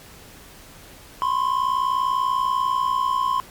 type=tone pair together; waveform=triangle; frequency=1012 / 1072.2 Hz; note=B5 / C6; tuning=+42 / +42 cents; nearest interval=minor second; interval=100 cents; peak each=-20 dBFS; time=1.22-3.4 s; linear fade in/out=0 ms; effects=pink hiss -45 dBFS RMS until 3.5 s + MP3 96 kbps

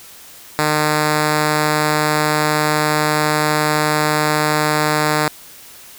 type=tone; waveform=5% pulse; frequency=151.9 Hz; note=D#3; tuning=41 cents flat; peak=-3 dBFS; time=0.59-5.28 s; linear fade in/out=0 ms; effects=white hiss -40 dBFS RMS until 5.98 s

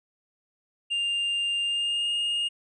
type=tone with pitch glide; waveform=triangle; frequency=2800 to 2841 Hz; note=F7 to F7; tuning=+4 to +29 cents; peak=-23 dBFS; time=0.9-2.49 s; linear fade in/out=20 ms; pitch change=+25 cents; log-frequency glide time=1.64-2.1 s; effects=resampled to 22050 Hz

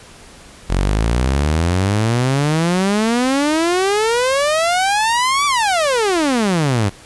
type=exponential two-way sweep; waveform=sawtooth; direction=up then down; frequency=43.67 to 1174.7 to 94.6 Hz; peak=-10 dBFS; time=0.69-6.9 s; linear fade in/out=20 ms; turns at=5.46 s; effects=pink hiss -41 dBFS RMS until 7.05 s + resampled to 24000 Hz

